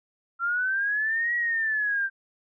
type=linear two-way sweep; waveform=sine; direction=up then down; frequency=1359 to 1923 to 1564 Hz; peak=-23 dBFS; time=0.39-2.1 s; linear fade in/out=50 ms; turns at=1.35 s; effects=none